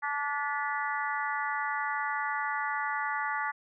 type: harmonic tone with a mistuned harmonic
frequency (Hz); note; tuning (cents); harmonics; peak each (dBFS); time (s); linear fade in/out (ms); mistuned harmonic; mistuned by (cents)
289.6; D4; -24; 3 / 4 / 5 / 6 / 7; -34 / -35 / -36 / -37 / -37; 0.02-3.52; 20; 7; -49
effects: none